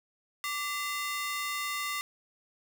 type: ring-modulated tone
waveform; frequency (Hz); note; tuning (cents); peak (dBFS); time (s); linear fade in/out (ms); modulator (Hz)
sawtooth; 1600; G6; +35; -25; 0.44-2.01; 0; 434
effects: none